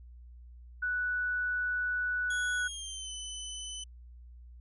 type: tone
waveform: sine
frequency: 1480 Hz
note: F#6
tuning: in tune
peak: -29 dBFS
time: 0.82-2.68 s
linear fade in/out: 10 ms
type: tone with pitch glide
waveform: 20% pulse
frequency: 3348 to 3017 Hz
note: G#7 to F#7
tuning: +13 to +33 cents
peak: -33 dBFS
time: 2.3-3.84 s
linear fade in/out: 5 ms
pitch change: -180 cents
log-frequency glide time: 2.56-3.13 s
effects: added 60 Hz sine -48 dBFS peak until 4.6 s + resampled to 24000 Hz